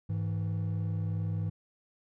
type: tone pair together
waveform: triangle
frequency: 102.48 / 163.2 Hz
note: G#2 / E3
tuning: -23 / -17 cents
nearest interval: minor sixth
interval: 806 cents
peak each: -28 / -32 dBFS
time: 0.09-1.5 s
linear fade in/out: 10 ms
effects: tanh soft clip ceiling -22 dBFS